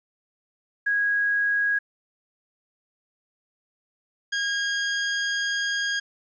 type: tone pair in turn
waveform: sine / sawtooth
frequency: 1650 / 1630.1 Hz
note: G#6 / G#6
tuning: -12 / -33 cents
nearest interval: unison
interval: 21 cents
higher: first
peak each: -20 dBFS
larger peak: neither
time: 0.86-1.79 / 4.32-6 s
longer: second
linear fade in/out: 10 ms
effects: resampled to 16000 Hz + 10-bit